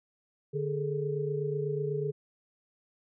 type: tone cluster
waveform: sine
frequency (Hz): 147.4 / 415.4 / 443.5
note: D3 / G#4 / A4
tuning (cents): +7 / 0 / +14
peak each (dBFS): -33 / -32 / -36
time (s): 0.53-2.12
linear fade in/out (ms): 20
effects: none